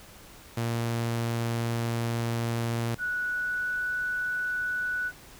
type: tone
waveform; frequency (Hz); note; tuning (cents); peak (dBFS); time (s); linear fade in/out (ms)
sawtooth; 116.54; A#2; 0; -23; 0.57-2.95; 5
type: tone with pitch glide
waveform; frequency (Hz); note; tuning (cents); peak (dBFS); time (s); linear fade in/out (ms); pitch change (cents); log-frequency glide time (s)
sine; 1472 to 1480.5; F#6 to F#6; -9 to +1; -27; 2.98-5.12; 50; +10; 3.2-3.87
effects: pink hiss -50 dBFS RMS until 5.39 s